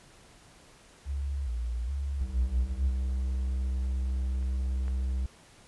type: tone with vibrato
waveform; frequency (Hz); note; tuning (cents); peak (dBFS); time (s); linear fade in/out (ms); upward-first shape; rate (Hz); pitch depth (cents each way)
sine; 64; C2; -38; -29; 1.05-2.92; 50; square; 1.2; 140
type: tone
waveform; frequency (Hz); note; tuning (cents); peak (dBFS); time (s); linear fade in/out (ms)
triangle; 64.6; C2; -21; -25; 2.21-5.26; 0
type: clicks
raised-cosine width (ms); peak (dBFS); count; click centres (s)
0.5; -38 / -32; 2; 4.427 / 4.881
effects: pink hiss -56 dBFS RMS until 5.67 s + resampled to 24000 Hz